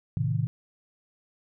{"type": "chord", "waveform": "sine", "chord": "A diminished", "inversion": "none", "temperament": "just", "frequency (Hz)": [110, 132, 158.4], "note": ["A2", "C3", "Eb3"], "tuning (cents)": [0, 16, 31], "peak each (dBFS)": [-28, -28, -29], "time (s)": [0.17, 0.47], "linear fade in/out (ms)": 0, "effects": []}